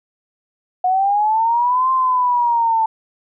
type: linear two-way sweep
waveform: sine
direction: up then down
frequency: 726 to 1050 to 883 Hz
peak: -13 dBFS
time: 0.84-2.86 s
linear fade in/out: 5 ms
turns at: 1.91 s
effects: none